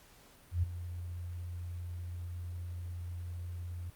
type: tone with ADSR envelope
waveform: sine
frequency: 87.31 Hz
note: F2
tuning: in tune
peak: -25 dBFS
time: 0.51-3.9 s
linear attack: 120 ms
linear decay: 11 ms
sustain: -13 dB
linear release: 4 ms
effects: pink hiss -60 dBFS RMS until 3.95 s + Opus 48 kbps